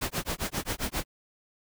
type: noise with tremolo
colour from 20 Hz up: pink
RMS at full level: -29 dBFS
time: 0.01-1.05 s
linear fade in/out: 10 ms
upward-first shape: sine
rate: 7.5 Hz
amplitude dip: 100%
effects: none